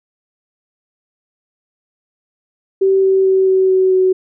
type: tone with pitch steps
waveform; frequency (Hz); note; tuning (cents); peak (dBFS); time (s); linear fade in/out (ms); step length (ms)
sine; 385.6 / 383.2 / 380.7 / 378.3 / 375.9 / 373.5; G4 / G4 / F#4 / F#4 / F#4 / F#4; -28 / -39 / +49 / +38 / +27 / +16; -9; 2.81-4.13; 10; 220
effects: none